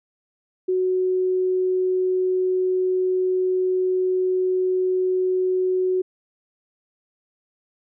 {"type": "tone", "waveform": "sine", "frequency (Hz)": 370, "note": "F#4", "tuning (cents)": 0, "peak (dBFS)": -18, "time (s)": [0.68, 6.02], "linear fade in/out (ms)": 10, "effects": []}